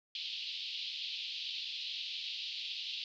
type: band-pass noise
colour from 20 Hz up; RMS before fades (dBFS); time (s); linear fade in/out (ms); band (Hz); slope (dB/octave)
pink; -41; 0.15-3.04; 2; 2800 to 4500; 48
effects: none